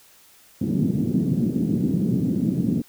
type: band-pass noise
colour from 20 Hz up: pink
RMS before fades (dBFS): -22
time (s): 0.61-2.82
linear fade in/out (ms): 5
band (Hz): 150 to 270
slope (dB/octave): 24
effects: white hiss -53 dBFS RMS until 2.88 s